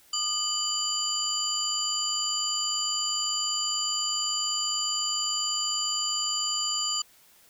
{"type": "tone cluster", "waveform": "sine", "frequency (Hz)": [1220, 2991, 4747, 7160], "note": ["D#6", "F#7", "D8", "A8"], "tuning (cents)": [-34, 18, 18, 29], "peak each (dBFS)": [-36, -32, -30, -30], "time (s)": [0.13, 7.02], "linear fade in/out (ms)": 5, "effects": ["white hiss -58 dBFS RMS until 7.49 s"]}